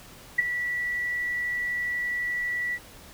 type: tone with ADSR envelope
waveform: sine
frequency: 1952 Hz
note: B6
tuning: 21 cents flat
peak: -15 dBFS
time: 0.38-2.79 s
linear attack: 11 ms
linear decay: 18 ms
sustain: -11 dB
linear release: 51 ms
effects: pink hiss -48 dBFS RMS until 3.13 s